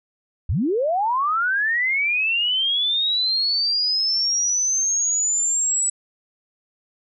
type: linear sweep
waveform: sine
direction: up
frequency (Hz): 55 to 7902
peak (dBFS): -18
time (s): 0.49-5.9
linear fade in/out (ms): 5
effects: none